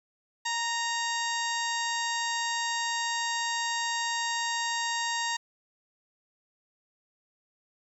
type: harmonic tone with a mistuned harmonic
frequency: 934 Hz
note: A#5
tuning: 3 cents sharp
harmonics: 1 / 2 / 3 / 4 / 5 / 6 / 7 / 8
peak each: -32 / -33 / -39 / -37 / -39 / -42 / -40 / -39 dBFS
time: 0.45-5.37 s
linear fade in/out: 10 ms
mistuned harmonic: 2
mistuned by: -16 cents
effects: 10-bit